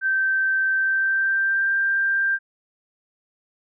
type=tone with pitch glide; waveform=sine; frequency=1554 to 1583.9 Hz; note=G6 to G6; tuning=-16 to +17 cents; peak=-18 dBFS; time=0.01-2.39 s; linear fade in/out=50 ms; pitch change=+33 cents; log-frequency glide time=0.74-1.75 s; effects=none